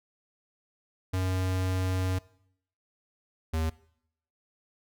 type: tone pair in turn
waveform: square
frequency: 93 / 80.05 Hz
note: F#2 / D#2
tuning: +9 / +50 cents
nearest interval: minor third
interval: 259 cents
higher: first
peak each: -27 dBFS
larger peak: neither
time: 1.13-2.19 / 3.53-3.7 s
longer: first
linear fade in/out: 10 ms
effects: noise-tail reverb RT60 0.7 s tail -21 dB re dry